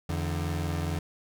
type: tone pair together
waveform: 30% pulse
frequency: 85 / 148.4 Hz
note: F2 / D3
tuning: -46 / +18 cents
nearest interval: minor seventh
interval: 964 cents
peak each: -27 / -31 dBFS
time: 0.09-0.99 s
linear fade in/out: 5 ms
effects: none